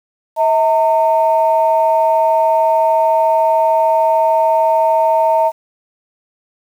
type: tone pair together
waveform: sine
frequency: 643.5 / 910 Hz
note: E5 / A#5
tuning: -42 / -42 cents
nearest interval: tritone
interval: 600 cents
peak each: -12 dBFS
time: 0.36-5.52 s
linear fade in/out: 50 ms
effects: tanh soft clip ceiling -2 dBFS + 7-bit